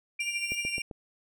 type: tone with tremolo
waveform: sine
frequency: 2366 Hz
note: D7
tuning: 12 cents sharp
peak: -27 dBFS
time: 0.19-0.82 s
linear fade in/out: 5 ms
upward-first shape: triangle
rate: 13 Hz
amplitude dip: 90%
type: tone with vibrato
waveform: 20% pulse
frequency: 2794 Hz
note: F7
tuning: in tune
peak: -29 dBFS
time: 0.2-0.82 s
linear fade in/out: 5 ms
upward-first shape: sine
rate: 3.2 Hz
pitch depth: 12 cents each way
type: noise with exponential growth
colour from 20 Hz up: violet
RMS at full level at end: -44 dBFS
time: 0.36-0.55 s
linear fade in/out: 1 ms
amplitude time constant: 41 ms
type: click train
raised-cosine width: 2 ms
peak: -26 dBFS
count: 4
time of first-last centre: 0.52-0.912 s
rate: 7.65 Hz
effects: none